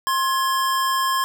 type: tone pair together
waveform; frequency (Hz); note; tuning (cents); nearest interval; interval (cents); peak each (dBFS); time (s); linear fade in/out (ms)
square; 1060.2 / 1683; C6 / G#6; +23 / +23; minor sixth; 800; -20 / -28; 0.07-1.24; 0
effects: none